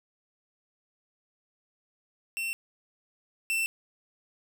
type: tone pair in turn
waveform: 45% pulse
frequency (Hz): 2700 / 2680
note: E7 / E7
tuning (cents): +41 / +28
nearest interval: unison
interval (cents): 13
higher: first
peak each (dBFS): -30 / -26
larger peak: second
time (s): 2.37-2.53 / 3.5-3.66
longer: neither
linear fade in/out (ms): 0
effects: none